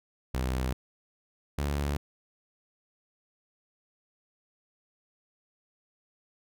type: tone pair in turn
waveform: sawtooth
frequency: 63.9 / 71.73 Hz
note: C2 / D2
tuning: -40 / -40 cents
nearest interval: major second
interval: 200 cents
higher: second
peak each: -24 dBFS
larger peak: neither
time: 0.34-0.73 / 1.58-1.97 s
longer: neither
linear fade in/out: 5 ms
effects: none

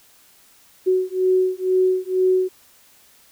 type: beating tone pair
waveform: sine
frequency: 370.6 / 372.7 Hz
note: F#4 / F#4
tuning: +3 / +13 cents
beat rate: 2.1 Hz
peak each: -19 dBFS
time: 0.86-2.49 s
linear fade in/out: 20 ms
effects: white hiss -53 dBFS RMS until 3.31 s

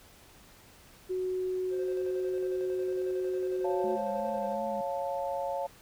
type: tone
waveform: sine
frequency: 370 Hz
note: F#4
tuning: in tune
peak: -29 dBFS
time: 1.09-3.97 s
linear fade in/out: 20 ms
type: tone with tremolo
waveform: triangle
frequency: 523.3 Hz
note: C5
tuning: in tune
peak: -35 dBFS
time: 1.7-4.57 s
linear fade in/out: 50 ms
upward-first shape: square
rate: 11 Hz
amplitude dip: 50%
type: chord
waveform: sine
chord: Db augmented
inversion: none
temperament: equal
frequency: 554.4 / 698.5 / 880 Hz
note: Db5 / F5 / A5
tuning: 0 / 0 / 0 cents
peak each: -33 / -36 / -36 dBFS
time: 3.64-5.67 s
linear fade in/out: 10 ms
type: tone with vibrato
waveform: triangle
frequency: 210.8 Hz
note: G#3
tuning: 26 cents sharp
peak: -37 dBFS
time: 3.84-4.81 s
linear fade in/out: 0 ms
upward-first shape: triangle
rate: 2.8 Hz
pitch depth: 63 cents each way
effects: pink hiss -56 dBFS RMS until 5.81 s

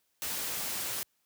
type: noise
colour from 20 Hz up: white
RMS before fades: -35 dBFS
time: 0.22-1.03 s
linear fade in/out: 0 ms
effects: white hiss -75 dBFS RMS until 1.25 s + high-pass 60 Hz 12 dB/octave

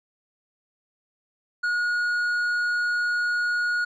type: tone with tanh clipping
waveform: sine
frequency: 1446 Hz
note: F#6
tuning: 40 cents flat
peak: -23 dBFS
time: 1.63-3.85 s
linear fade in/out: 10 ms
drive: 6 dB
effects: none

